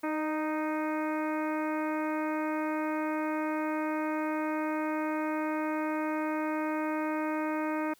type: harmonic tone with a mistuned harmonic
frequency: 310 Hz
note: D#4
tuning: 6 cents flat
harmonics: 1 / 2 / 3 / 4 / 5 / 6 / 7 / 8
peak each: -31 / -36 / -37 / -40 / -42 / -47 / -45 / -48 dBFS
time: 0.03-7.94 s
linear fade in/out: 10 ms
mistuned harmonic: 2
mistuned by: -21 cents
effects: white hiss -63 dBFS RMS until 7.99 s

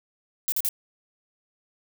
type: noise bursts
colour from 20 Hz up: violet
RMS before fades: -25 dBFS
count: 3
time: 0.48-0.689 s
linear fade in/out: 0 ms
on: 41 ms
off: 43 ms
effects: none

